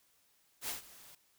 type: noise with ADSR envelope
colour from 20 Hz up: white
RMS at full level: -37 dBFS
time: 0.61-1.15 s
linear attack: 72 ms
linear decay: 130 ms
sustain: -19 dB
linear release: 4 ms
effects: white hiss -71 dBFS RMS until 1.38 s